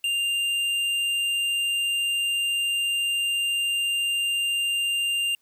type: tone with hard clipping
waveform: sine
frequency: 2794 Hz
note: F7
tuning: in tune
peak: -24 dBFS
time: 0.04-5.35 s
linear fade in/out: 2 ms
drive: 8 dB
effects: white hiss -69 dBFS RMS until 5.41 s